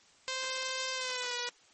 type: tone with pitch glide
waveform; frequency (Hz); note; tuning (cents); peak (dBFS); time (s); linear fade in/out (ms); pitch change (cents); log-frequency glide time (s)
5% pulse; 521 to 486.1; C5 to B4; -7 to -28; -22; 0.28-1.49; 0; -121; 0.94-1.35
effects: white hiss -62 dBFS RMS until 1.73 s + MP3 32 kbps